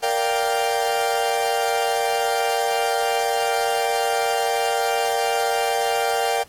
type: chord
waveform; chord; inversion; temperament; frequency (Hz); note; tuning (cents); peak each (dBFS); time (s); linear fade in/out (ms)
40% pulse; G minor seventh; first; equal; 466.2 / 587.3 / 698.5 / 784; Bb4 / D5 / F5 / G5; 0 / 0 / 0 / 0; -24 / -27 / -25 / -22; 0.02-6.44; 20
effects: pink hiss -52 dBFS RMS until 6.48 s + AAC 48 kbps